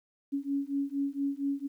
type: beating tone pair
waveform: sine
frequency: 277.2 / 281.5 Hz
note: C#4 / C#4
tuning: 0 / +27 cents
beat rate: 4.3 Hz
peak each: -32 / -32 dBFS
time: 0.32-1.68 s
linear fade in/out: 20 ms
effects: 11-bit